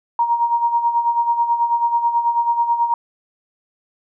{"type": "tone with tremolo", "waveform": "sine", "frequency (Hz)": 940, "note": "A#5", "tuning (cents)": 14, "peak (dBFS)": -12, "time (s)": [0.19, 2.94], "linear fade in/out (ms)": 2, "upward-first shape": "sine", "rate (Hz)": 9.2, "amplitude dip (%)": 65, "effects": []}